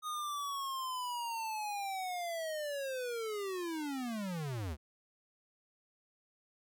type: linear sweep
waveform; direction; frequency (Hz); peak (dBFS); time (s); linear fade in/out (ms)
square; down; 1244.5 to 67; -37; 0.02-4.77; 50
effects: none